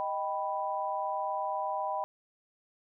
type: chord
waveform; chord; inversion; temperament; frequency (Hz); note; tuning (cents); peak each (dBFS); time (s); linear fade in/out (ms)
sine; Eb augmented; none; equal; 622.3 / 784 / 987.8; Eb5 / G5 / B5; 0 / 0 / 0; -36 / -34 / -34; 0-2.04; 0
effects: none